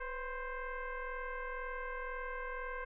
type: tone with frequency modulation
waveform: sine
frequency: 540 Hz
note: C#5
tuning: 45 cents flat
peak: -38 dBFS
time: 0-2.85 s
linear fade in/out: 10 ms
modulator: 519 Hz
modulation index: 2.7
effects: none